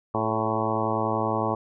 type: harmonic tone with a mistuned harmonic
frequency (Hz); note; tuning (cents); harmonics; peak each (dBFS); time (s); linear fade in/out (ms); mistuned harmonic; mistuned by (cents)
110.8; A2; +13; 1 / 2 / 3 / 4 / 5 / 6 / 7 / 8 / 9 / 10; -32 / -32 / -32 / -32 / -32 / -32 / -32 / -32 / -32 / -32; 0.14-1.55; 5; 4; -40
effects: none